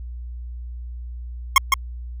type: tone with echo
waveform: 25% pulse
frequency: 1079 Hz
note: C#6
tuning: 47 cents flat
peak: -5 dBFS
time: 1.56-1.58 s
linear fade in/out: 2 ms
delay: 160 ms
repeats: 1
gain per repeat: -4 dB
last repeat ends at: 1.74 s
effects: added 60 Hz sine -30 dBFS peak until 2.2 s